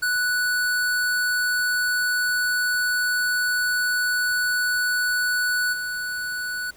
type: tone with level steps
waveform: square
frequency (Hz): 1480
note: F#6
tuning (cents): 0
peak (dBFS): -21 / -27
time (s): 0.02-6.71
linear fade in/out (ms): 10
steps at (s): 5.72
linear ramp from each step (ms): 20
effects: pink hiss -52 dBFS RMS until 6.76 s